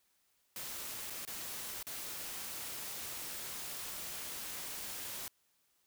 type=noise with dropouts; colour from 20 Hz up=white; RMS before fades=-43 dBFS; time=0.56-5.28 s; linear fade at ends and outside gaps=1 ms; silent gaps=1.1-1.104 / 1.251-1.275 / 1.828-1.868 s; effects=white hiss -75 dBFS RMS until 5.86 s